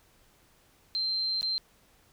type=tone with dropouts; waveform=sine; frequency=4135 Hz; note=C8; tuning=21 cents flat; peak=-27 dBFS; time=0.95-1.58 s; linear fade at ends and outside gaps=0 ms; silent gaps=1.411-1.429 s; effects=pink hiss -63 dBFS RMS until 2.12 s